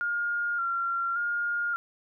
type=tone with vibrato; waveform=sine; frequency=1396 Hz; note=F6; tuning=1 cent flat; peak=-26 dBFS; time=0.01-1.76 s; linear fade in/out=0 ms; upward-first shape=square; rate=0.87 Hz; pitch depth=27 cents each way; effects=none